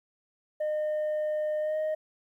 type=tone with pitch glide; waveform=sine; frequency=610 to 621 Hz; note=D#5 to D#5; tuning=-34 to -3 cents; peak=-24 dBFS; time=0.6-1.95 s; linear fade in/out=10 ms; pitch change=+31 cents; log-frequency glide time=1.6-1.77 s; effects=tanh soft clip ceiling -26 dBFS + 11-bit

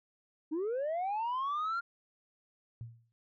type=linear sweep; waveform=sine; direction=up; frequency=293.7 to 1409 Hz; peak=-29 dBFS; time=0.51-1.81 s; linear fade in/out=20 ms
type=tone with exponential decay; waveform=sine; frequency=115.7 Hz; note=A#2; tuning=13 cents flat; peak=-37 dBFS; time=2.81-3.12 s; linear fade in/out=0 ms; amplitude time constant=67 ms
effects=tanh soft clip ceiling -30 dBFS

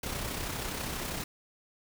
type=noise with amplitude modulation; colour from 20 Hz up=pink; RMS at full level=-34 dBFS; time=0.03-1.24 s; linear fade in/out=5 ms; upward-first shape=sine; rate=32.4 Hz; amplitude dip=40%; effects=none

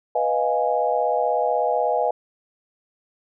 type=chord; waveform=sine; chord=F half-diminished seventh; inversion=second; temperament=equal; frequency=493.9 / 622.3 / 698.5 / 830.6 Hz; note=Cb5 / Eb5 / F5 / Ab5; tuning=0 / 0 / 0 / 0 cents; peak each=-24 dBFS; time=0.15-2.11 s; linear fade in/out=5 ms; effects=none

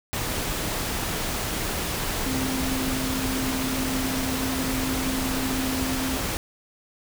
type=tone in noise; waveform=sine; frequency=261.6 Hz; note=C4; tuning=in tune; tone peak=-27 dBFS; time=2.26-6.17 s; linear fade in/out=0 ms; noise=pink; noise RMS=-28 dBFS; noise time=0.13-6.37 s; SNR=-2 dB; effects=none

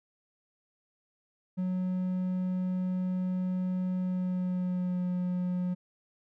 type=tone with pitch glide; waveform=triangle; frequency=183.7 to 180.02 Hz; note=F#3 to F#3; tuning=-12 to -47 cents; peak=-26 dBFS; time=1.57-5.75 s; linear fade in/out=20 ms; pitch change=-35 cents; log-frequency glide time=3.97-5.08 s; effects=none

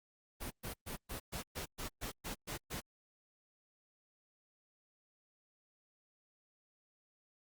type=noise bursts; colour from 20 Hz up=pink; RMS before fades=-42 dBFS; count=11; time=0.4-2.81 s; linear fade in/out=20 ms; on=110 ms; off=120 ms; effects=Opus 32 kbps

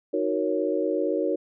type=chord; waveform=sine; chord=D# minor seventh; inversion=none; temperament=equal with one note detuned; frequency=312.6 / 370 / 466.2 / 554.4 Hz; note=D#4 / F#4 / A#4 / C#5; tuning=+8 / 0 / 0 / 0 cents; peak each=-28 dBFS; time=0.13-1.36 s; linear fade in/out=10 ms; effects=none

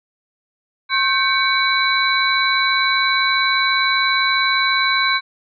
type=tone cluster; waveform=sine; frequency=1075 / 1555 / 2254 / 3971 Hz; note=C6 / G6 / C#7 / B7; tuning=+47 / -14 / +28 / +9 cents; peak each=-20 dBFS; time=0.89-5.21 s; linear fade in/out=50 ms; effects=none

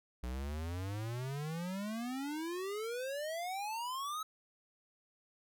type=exponential sweep; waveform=square; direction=up; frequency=59.5 to 1299 Hz; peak=-38 dBFS; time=0.23-4.23 s; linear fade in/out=5 ms; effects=none

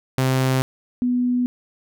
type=tone pair in turn; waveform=sawtooth / sine; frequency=130.81 / 246.9 Hz; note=C3 / B3; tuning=0 / 0 cents; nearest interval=major seventh; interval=1100 cents; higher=second; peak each=-13 / -17 dBFS; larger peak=first; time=0.18-0.62 / 1.02-1.46 s; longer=neither; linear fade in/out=0 ms; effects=none

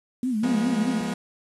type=tone with vibrato; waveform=sine; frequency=234.6 Hz; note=A#3; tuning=11 cents sharp; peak=-22 dBFS; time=0.23-1.01 s; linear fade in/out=2 ms; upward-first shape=sine; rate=4.9 Hz; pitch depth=190 cents each way
type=chord; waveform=40% pulse; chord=F diminished; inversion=none; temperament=equal with one note detuned; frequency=174.61 / 207.7 / 241.3 Hz; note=F3 / Ab3 / Cb4; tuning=0 / 0 / -40 cents; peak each=-31 / -29 / -29 dBFS; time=0.43-1.14 s; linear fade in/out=5 ms
effects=resampled to 24000 Hz + 8-bit

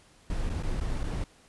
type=noise with dropouts; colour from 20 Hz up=brown; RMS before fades=-30 dBFS; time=0.3-1.24 s; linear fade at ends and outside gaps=2 ms; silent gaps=0.494-0.499 / 0.626-0.633 / 0.801-0.809 / 1.032-1.04 s; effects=pink hiss -59 dBFS RMS until 1.48 s + resampled to 24000 Hz

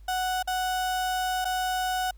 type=tone with dropouts; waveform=35% pulse; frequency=740 Hz; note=F#5; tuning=in tune; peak=-24 dBFS; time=0.08-2.11 s; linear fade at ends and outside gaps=5 ms; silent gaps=0.427-0.474 / 1.446-1.452 s; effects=added 50 Hz sine -45 dBFS peak until 2.17 s + pink hiss -68 dBFS RMS until 2.17 s

